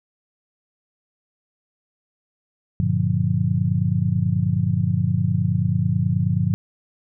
sine chord, G minor seventh, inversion none, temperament just, 98 / 117.6 / 147 / 176.4 Hz, G2 / Bb2 / D3 / F3, 0 / +16 / +2 / +18 cents, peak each -23 dBFS, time 2.8-6.54 s, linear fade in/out 0 ms, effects none

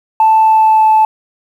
sine tone with pitch glide, 880 to 871.4 Hz, A5 to A5, 0 to -17 cents, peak -4 dBFS, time 0.2-1.05 s, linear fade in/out 2 ms, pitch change -17 cents, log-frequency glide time 0.4-0.89 s, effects tanh soft clip ceiling -2 dBFS + 7-bit

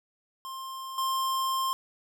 square tone with level steps, 1057 Hz, C6, 17 cents sharp, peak -37 / -27 dBFS, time 0.45-1.73 s, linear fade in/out 0 ms, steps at 0.98 s, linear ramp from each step 2 ms, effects none

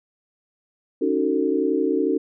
sine chord, D# half-diminished seventh, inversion third, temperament just, 280 / 311.1 / 373.4 / 448 Hz, C#4 / D#4 / F#4 / A4, +18 / 0 / +16 / +31 cents, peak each -24 dBFS, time 1.01-2.18 s, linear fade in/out 10 ms, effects none

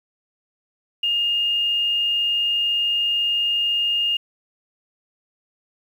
sine tone, 2831 Hz, F7, 23 cents sharp, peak -18 dBFS, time 1.03-4.17 s, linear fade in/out 5 ms, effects 8-bit

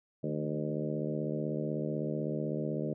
harmonic tone with a mistuned harmonic, 76 Hz, D#2, 40 cents flat, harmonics 2 / 3 / 4 / 5 / 6 / 7 / 8, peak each -36 / -38 / -39 / -40 / -41 / -41 / -42 dBFS, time 0.23-2.94 s, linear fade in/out 10 ms, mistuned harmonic 3, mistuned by -57 cents, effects none

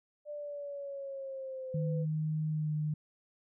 sine exponential sweep, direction down, 594 to 500 Hz, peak -38 dBFS, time 0.25-2.06 s, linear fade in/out 50 ms
sine tone with pitch glide, 155.2 to 152.18 Hz, D#3 to D#3, -4 to -38 cents, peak -30 dBFS, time 1.74-2.94 s, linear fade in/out 5 ms, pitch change -34 cents, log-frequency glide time 2.49-2.73 s
effects none

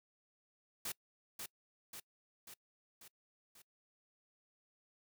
white noise with echo, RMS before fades -41 dBFS, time 0.85-0.92 s, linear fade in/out 5 ms, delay 540 ms, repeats 5, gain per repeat -4 dB, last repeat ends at 3.62 s, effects noise-tail reverb RT60 0.1 s tail -24 dB re dry

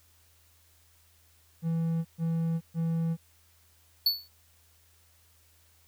triangle tone bursts, 164.81 Hz, E3, in tune, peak -24 dBFS, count 3, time 1.62-3.17 s, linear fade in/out 50 ms, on 430 ms, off 130 ms
square tone with exponential decay, 4449 Hz, C#8, 5 cents sharp, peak -19 dBFS, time 4.06-4.28 s, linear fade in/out 5 ms, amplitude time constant 46 ms
effects added 82 Hz sine -64 dBFS peak until 5.87 s + white hiss -64 dBFS RMS until 5.87 s

